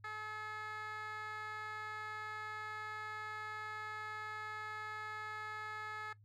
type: tone with band-pass filter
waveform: 15% pulse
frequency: 428.5 Hz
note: A4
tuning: 46 cents flat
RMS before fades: -44 dBFS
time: 0.04-6.13 s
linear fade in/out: 5 ms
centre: 1700 Hz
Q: 2.3
effects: noise-tail reverb RT60 0.1 s tail -18 dB re dry + added 104 Hz sine -60 dBFS peak until 6.24 s